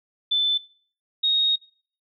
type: tone pair in turn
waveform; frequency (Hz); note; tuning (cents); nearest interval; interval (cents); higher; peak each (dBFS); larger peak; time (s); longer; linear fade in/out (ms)
sine; 3520 / 3743; A7 / A#7; 0 / +6; minor second; 106; second; -18; neither; 0.31-0.58 / 1.23-1.56; second; 10
effects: noise-tail reverb RT60 0.5 s tail -22 dB re dry